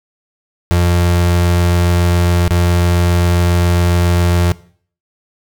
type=tone with dropouts; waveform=35% pulse; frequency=87.31 Hz; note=F2; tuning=in tune; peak=-8 dBFS; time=0.71-4.52 s; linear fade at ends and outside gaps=0 ms; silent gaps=2.478-2.508 s; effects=noise-tail reverb RT60 0.5 s tail -19 dB re dry